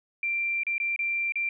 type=tone with dropouts; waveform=sine; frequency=2362 Hz; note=D7; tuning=9 cents sharp; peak=-25 dBFS; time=0.23-1.49 s; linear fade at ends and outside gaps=2 ms; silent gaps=0.634-0.667 / 0.781-0.8 / 0.962-0.991 / 1.322-1.356 s; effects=none